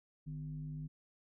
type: tone with frequency modulation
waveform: sine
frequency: 151.5 Hz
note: D#3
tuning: 46 cents flat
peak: -40 dBFS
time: 0.26-0.88 s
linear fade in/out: 20 ms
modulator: 99.9 Hz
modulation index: 0.53
effects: none